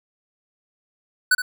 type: tone with echo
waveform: square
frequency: 1494 Hz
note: F#6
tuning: 16 cents sharp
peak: -14 dBFS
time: 1.31-1.35 s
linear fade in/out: 5 ms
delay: 70 ms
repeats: 1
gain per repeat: -10 dB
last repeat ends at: 1.42 s
effects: none